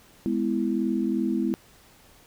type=tone cluster; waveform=sine; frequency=208.5 / 251.4 / 330.3 Hz; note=G#3 / B3 / E4; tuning=+7 / +31 / +4 cents; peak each=-27 dBFS; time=0.26-1.54 s; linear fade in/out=0 ms; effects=pink hiss -55 dBFS RMS until 2.26 s